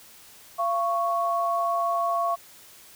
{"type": "tone pair together", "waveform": "sine", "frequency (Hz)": [685.4, 1108.7], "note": ["F5", "C#6"], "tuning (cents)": [-33, 0], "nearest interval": "minor sixth", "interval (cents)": 833, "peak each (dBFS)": -25, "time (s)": [0.58, 2.36], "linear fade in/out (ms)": 20, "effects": ["white hiss -50 dBFS RMS until 2.95 s"]}